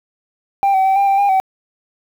sine tone with pitch steps, 791 / 763 / 770 / 796 / 785 / 806 / 763 Hz, G5 / G5 / G5 / G5 / G5 / G5 / G5, +15 / -47 / -31 / +26 / +2 / +48 / -47 cents, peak -8 dBFS, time 0.63-1.4 s, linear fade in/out 0 ms, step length 110 ms, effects tanh soft clip ceiling -10 dBFS + 7-bit

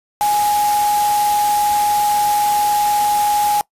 sine tone in noise, 830.6 Hz, G#5, in tune, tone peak -13 dBFS, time 0.21-3.61 s, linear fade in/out 0 ms, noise white, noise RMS -25 dBFS, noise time 0.21-3.61 s, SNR +9 dB, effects noise-tail reverb RT60 0.1 s tail -22 dB re dry + resampled to 32000 Hz

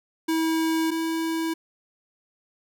square tone pair in turn, 323 / 325.8 Hz, E4 / E4, -35 / -20 cents, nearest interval unison, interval 15 cents, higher second, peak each -22 / -25 dBFS, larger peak first, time 0.28-0.91 / 0.91-1.54 s, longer neither, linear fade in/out 10 ms, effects none

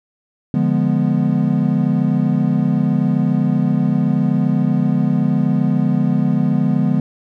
triangle chord, D diminished seventh, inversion none, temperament equal, 146.83 / 174.61 / 207.7 / 246.9 Hz, D3 / F3 / Ab3 / Cb4, 0 / 0 / 0 / 0 cents, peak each -17 dBFS, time 0.54-7 s, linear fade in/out 2 ms, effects none

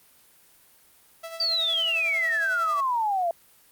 sawtooth tone with tremolo, 659.3 Hz, E5, in tune, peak -30 dBFS, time 1.23-2.81 s, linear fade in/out 10 ms, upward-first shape sine, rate 11 Hz, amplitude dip 55%
sine exponential sweep, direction down, 4699 to 660 Hz, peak -22 dBFS, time 1.4-3.31 s, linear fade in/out 2 ms
effects white hiss -57 dBFS RMS until 3.71 s + Opus 32 kbps

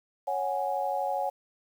sine chord, C# suspended fourth, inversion none, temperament just, 554.4 / 739.2 / 831.5 Hz, C#5 / F#5 / G#5, 0 / -2 / +2 cents, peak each -32 / -31 / -31 dBFS, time 0.27-1.3 s, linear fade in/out 10 ms, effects 9-bit

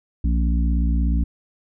harmonic tone with a mistuned harmonic, 56.7 Hz, A#1, 47 cents flat, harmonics 1 / 3 / 4 / 5, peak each -17 / -27 / -29 / -31 dBFS, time 0.24-1.24 s, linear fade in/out 5 ms, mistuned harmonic 1, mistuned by +130 cents, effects none

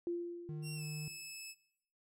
sine tone with exponential decay, 345.8 Hz, F4, 17 cents flat, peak -33 dBFS, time 0.07-1.22 s, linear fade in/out 1 ms, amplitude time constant 250 ms
triangle tone, 152.6 Hz, D#3, 33 cents flat, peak -38 dBFS, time 0.49-1.08 s, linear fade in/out 0 ms
15% pulse tone with pitch glide, 2744 to 2605 Hz, F7 to E7, -31 to -21 cents, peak -39 dBFS, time 0.62-1.55 s, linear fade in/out 50 ms, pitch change -90 cents, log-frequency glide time 0.75-0.83 s
effects noise-tail reverb RT60 0.7 s tail -17 dB re dry

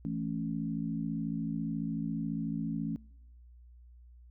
sine chord, A major, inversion second, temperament equal with one note detuned, 164.81 / 219 / 277.2 Hz, E3 / A3 / C#4, 0 / -8 / 0 cents, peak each -36 / -36 / -37 dBFS, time 0.05-2.96 s, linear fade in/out 0 ms, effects noise-tail reverb RT60 0.8 s tail -25 dB re dry + added 60 Hz sine -52 dBFS peak until 4.3 s

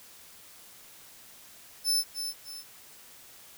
sawtooth tone with echo, 5274 Hz, E8, in tune, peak -21 dBFS, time 1.84-2.04 s, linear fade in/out 50 ms, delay 300 ms, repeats 2, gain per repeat -8 dB, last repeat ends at 2.64 s, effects white hiss -52 dBFS RMS until 3.57 s

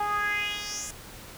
10% pulse tone with band-pass filter sweep, 413.3 Hz, G#4, 8 cents flat, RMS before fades -30 dBFS, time 0-0.91 s, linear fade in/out 5 ms, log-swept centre 860 to 8600 Hz, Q 3.8, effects pink hiss -45 dBFS RMS until 1.37 s

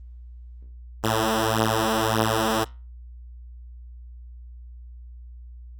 5% pulse beating tone pair, 110 / 111.7 Hz, A2 / A2, 0 / +27 cents, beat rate 1.7 Hz, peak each -12 dBFS, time 1.03-2.65 s, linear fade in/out 20 ms, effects added 60 Hz sine -39 dBFS peak until 5.79 s + Opus 24 kbps

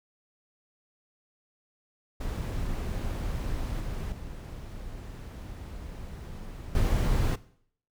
brown noise with level steps, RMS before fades -32 / -34 / -40 / -25 dBFS, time 2.2-7.36 s, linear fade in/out 10 ms, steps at 3.8 / 4.12 / 6.75 s, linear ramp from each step 2 ms, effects noise-tail reverb RT60 0.6 s tail -18 dB re dry

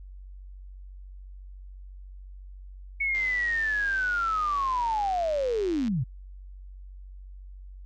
sine linear sweep, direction down, 2223 to 111.2 Hz, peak -24 dBFS, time 3-6.04 s, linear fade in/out 10 ms
click train, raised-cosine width 0.2 ms, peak -26 dBFS, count 271, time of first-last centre 3.15-5.88 s, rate 98.9 Hz
effects added 47 Hz sine -41 dBFS peak until 7.85 s

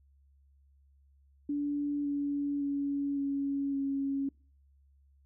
sine tone with pitch steps, 289.1 / 285.6 / 282.2 / 278.8 / 275.4 Hz, D4 / D4 / C#4 / C#4 / C#4, -27 / -48 / +31 / +10 / -11 cents, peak -29 dBFS, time 1.49-4.29 s, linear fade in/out 5 ms, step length 560 ms, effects noise-tail reverb RT60 0.4 s tail -26 dB re dry + added 69 Hz sine -61 dBFS peak until 5.25 s

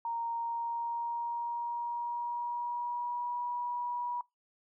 sine tone with pitch glide, 930 to 968.4 Hz, A#5 to B5, -4 to -34 cents, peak -32 dBFS, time 0.05-4.21 s, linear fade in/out 2 ms, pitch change +70 cents, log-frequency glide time 0.34-3.39 s, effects noise-tail reverb RT60 0.2 s tail -24 dB re dry

